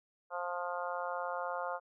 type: harmonic tone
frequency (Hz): 176.4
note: F3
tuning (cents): +18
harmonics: 3 / 4 / 5 / 6 / 7 / 8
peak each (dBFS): -40 / -41 / -42 / -43 / -43 / -44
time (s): 0.3-1.8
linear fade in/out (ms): 50
effects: none